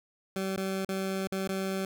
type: tone with dropouts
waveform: 20% pulse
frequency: 191.7 Hz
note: G3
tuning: 38 cents flat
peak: -25 dBFS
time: 0.36-1.85 s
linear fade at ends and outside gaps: 2 ms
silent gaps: 0.563-0.575 / 0.848-0.889 / 1.273-1.321 / 1.476-1.491 s
effects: none